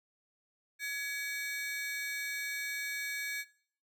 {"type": "ring-modulated tone", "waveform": "40% pulse", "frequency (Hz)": 1975.5, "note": "B6", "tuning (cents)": 0, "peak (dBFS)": -31, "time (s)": [0.79, 3.45], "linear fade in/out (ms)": 50, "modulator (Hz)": 294, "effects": ["noise-tail reverb RT60 0.5 s tail -18 dB re dry"]}